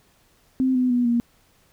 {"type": "tone with pitch steps", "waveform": "sine", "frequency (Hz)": [260.4, 252.3, 244.4, 236.7], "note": ["C4", "B3", "B3", "A#3"], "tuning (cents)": [-8, 37, -18, 27], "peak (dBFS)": -17, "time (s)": [0.6, 1.2], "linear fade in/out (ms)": 0, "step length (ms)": 150, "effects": ["pink hiss -60 dBFS RMS until 1.72 s"]}